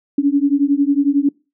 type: beating tone pair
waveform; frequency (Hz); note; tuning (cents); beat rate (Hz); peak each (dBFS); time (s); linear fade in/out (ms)
sine; 277.8 / 288.8; C#4 / D4; +4 / -29; 11; -15; 0.18-1.29; 5
effects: noise-tail reverb RT60 0.3 s tail -25 dB re dry